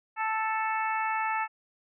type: harmonic tone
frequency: 440 Hz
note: A4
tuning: in tune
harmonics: 2 / 3 / 4 / 5 / 6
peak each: -29 / -33 / -35 / -37 / -39 dBFS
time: 0.16-1.48 s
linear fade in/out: 50 ms
effects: none